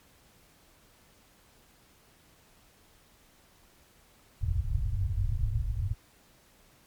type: low-pass noise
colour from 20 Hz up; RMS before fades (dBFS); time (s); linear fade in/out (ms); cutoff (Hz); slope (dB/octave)
white; -29; 4.41-5.95; 20; 110; 48
effects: pink hiss -61 dBFS RMS until 6.86 s + MP3 96 kbps